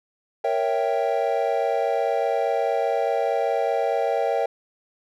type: chord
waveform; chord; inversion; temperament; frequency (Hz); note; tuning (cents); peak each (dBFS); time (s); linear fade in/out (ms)
triangle; A# diminished seventh; none; equal; 466.2 / 554.4 / 659.3 / 784; A#4 / C#5 / E5 / G5; 0 / 0 / 0 / 0; -24; 0.44-4.46; 5
effects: none